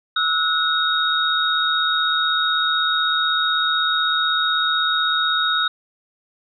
sine tone cluster, 1302 / 1458 / 3749 Hz, E6 / F#6 / A#7, -22 / -26 / +9 cents, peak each -22 / -22 / -20 dBFS, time 0.16-5.68 s, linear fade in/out 5 ms, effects none

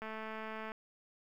click train, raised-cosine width 0.5 ms, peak -29 dBFS, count 154, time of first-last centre 0.02-0.719 s, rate 219 Hz, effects 11-bit

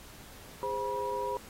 sine tone cluster, 409.6 / 521 / 969 Hz, G#4 / C5 / B5, -24 / -7 / -33 cents, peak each -36 / -36 / -33 dBFS, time 0.63-1.37 s, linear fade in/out 0 ms, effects pink hiss -51 dBFS RMS until 1.49 s + AAC 48 kbps

